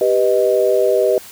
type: chord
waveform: sine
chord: G augmented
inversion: none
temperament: equal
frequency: 392 / 493.9 / 622.3 Hz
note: G4 / B4 / D#5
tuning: 0 / 0 / 0 cents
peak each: -16 dBFS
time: 0.01-1.18 s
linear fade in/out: 2 ms
effects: white hiss -38 dBFS RMS until 1.31 s